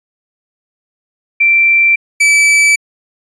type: tone pair in turn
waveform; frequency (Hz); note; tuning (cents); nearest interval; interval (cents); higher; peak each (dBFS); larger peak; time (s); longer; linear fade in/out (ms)
sine / 45% pulse; 2349 / 2307; D7 / D7; 0 / -31; unison; 31; first; -6; neither; 1.4-1.96 / 2.2-2.76; neither; 10
effects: resampled to 24000 Hz